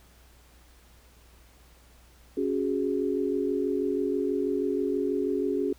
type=chord; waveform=sine; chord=C# suspended fourth; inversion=none; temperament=just; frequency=277.2 / 369.6 / 415.8 Hz; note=C#4 / F#4 / G#4; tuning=0 / -2 / +2 cents; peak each=-29 dBFS; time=2.37-5.73 s; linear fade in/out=5 ms; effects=added 60 Hz sine -55 dBFS peak until 5.78 s + pink hiss -59 dBFS RMS until 5.78 s